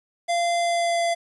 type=tone with pitch glide; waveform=square; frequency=689 to 682.3 Hz; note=F5 to F5; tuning=-24 to -41 cents; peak=-21 dBFS; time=0.28-1.15 s; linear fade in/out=20 ms; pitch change=-17 cents; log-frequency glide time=0.59-1.02 s; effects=resampled to 24000 Hz + 9-bit